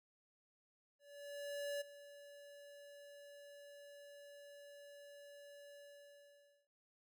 square tone with ADSR envelope, 573 Hz, D5, 43 cents flat, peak -40 dBFS, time 0.99-6.68 s, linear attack 820 ms, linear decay 13 ms, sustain -16 dB, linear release 920 ms, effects none

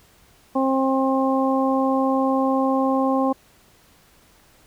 harmonic tone, 266.1 Hz, C4, 29 cents sharp, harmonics 1 / 2 / 3 / 4, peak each -20 / -23 / -25 / -26 dBFS, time 0.55-3.33 s, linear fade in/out 10 ms, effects pink hiss -55 dBFS RMS until 4.66 s

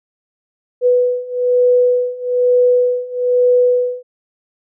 sine beating tone pair, 493.9 / 495 Hz, B4 / B4, 0 / +4 cents, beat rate 1.1 Hz, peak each -15 / -13 dBFS, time 0.81-4.03 s, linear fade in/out 50 ms, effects none

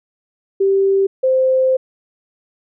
sine tone pair in turn, 390.3 / 520.6 Hz, G4 / C5, -8 / -9 cents, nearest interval perfect fourth, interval 499 cents, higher second, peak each -11 dBFS, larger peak neither, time 0.6-1.07 / 1.23-1.77 s, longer second, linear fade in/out 10 ms, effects none

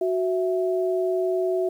sine tone pair together, 370 / 659.3 Hz, F#4 / E5, 0 / 0 cents, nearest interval minor seventh, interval 1000 cents, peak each -22 / -26 dBFS, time 0.01-1.69 s, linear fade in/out 5 ms, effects 9-bit

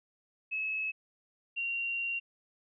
sine tone pair in turn, 2584 / 2759 Hz, E7 / F7, -35 / -22 cents, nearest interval minor second, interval 113 cents, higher second, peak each -31 / -31 dBFS, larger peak neither, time 0.51-0.92 / 1.56-2.2 s, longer second, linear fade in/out 20 ms, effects none

